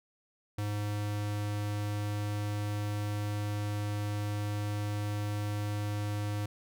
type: tone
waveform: square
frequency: 103.83 Hz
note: G#2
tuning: in tune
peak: -32 dBFS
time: 0.58-6.46 s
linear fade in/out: 5 ms
effects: none